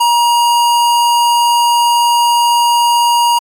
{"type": "tone", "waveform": "square", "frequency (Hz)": 949, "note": "A#5", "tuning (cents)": 31, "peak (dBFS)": -9, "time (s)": [0, 3.39], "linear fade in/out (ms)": 10, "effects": ["AAC 64 kbps"]}